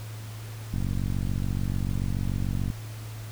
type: click train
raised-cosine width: 5 ms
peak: -17 dBFS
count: 93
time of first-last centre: 0.74-2.702 s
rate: 46.9 Hz
effects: added 109 Hz sine -36 dBFS peak until 3.31 s + pink hiss -46 dBFS RMS until 3.31 s